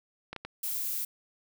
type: clicks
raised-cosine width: 0.3 ms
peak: -22 dBFS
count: 3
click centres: 0.33 / 0.363 / 0.45 s
type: noise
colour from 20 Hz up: violet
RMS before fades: -33 dBFS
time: 0.63-1.05 s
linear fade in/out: 5 ms
effects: none